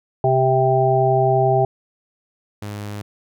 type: harmonic tone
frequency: 131 Hz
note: C3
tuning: 2 cents sharp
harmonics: 1 / 3 / 5 / 6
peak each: -19 / -19 / -19 / -19 dBFS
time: 0.24-1.65 s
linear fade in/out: 2 ms
type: tone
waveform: sawtooth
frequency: 103.4 Hz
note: G#2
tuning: 7 cents flat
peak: -24 dBFS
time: 2.62-3.02 s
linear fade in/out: 5 ms
effects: none